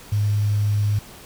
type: tone with quantisation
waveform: sine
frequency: 103.83 Hz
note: G#2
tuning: in tune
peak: -17 dBFS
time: 0.12-0.99 s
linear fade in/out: 5 ms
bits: 7
effects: pink hiss -43 dBFS RMS until 1.25 s